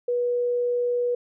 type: tone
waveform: sine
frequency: 486.3 Hz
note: B4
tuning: 27 cents flat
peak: -21 dBFS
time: 0.08-1.15 s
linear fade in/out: 5 ms
effects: none